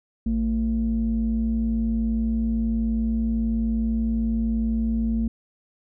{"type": "tone pair together", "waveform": "sine", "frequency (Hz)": [56.33, 225.3], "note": ["A1", "A3"], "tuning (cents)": [41, 41], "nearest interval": "2 octaves", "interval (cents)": 2400, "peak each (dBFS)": [-24, -21], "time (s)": [0.26, 5.28], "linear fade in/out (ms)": 5, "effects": ["tanh soft clip ceiling -15 dBFS"]}